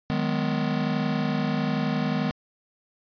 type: chord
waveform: square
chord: G# minor seventh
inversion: second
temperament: just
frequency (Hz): 155.74 / 186.89 / 207.7 / 249.2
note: D#3 / F#3 / G#3 / B3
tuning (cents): +2 / +18 / 0 / +16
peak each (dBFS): -29 / -35 / -29 / -29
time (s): 0.1-2.31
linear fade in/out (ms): 0
effects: resampled to 11025 Hz